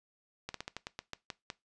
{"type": "slowing click train", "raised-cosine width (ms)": 0.2, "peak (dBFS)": -21, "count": 10, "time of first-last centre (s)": [0.49, 1.502], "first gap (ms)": 53, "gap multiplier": 1.18, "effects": ["noise-tail reverb RT60 0.2 s tail -20 dB re dry", "resampled to 22050 Hz"]}